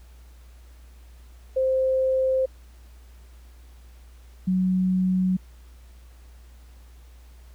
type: tone pair in turn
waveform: sine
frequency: 523.3 / 185.34 Hz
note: C5 / F#3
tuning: 0 / +3 cents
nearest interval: octave + tritone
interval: 1797 cents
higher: first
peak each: -19 dBFS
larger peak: neither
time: 1.56-2.46 / 4.47-5.37 s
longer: neither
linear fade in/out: 10 ms
effects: added 60 Hz sine -45 dBFS peak until 7.54 s + pink hiss -59 dBFS RMS until 7.54 s